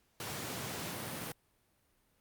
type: high-pass noise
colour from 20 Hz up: pink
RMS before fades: -41 dBFS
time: 0.2-1.32 s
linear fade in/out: 2 ms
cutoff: 100 Hz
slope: 24 dB/octave
effects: pink hiss -73 dBFS RMS until 2.2 s + Opus 48 kbps